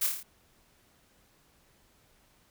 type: noise with echo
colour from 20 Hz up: blue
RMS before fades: -28 dBFS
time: 0.01-0.07 s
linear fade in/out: 10 ms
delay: 27 ms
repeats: 6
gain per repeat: -3 dB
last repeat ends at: 0.232 s
effects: pink hiss -65 dBFS RMS until 2.5 s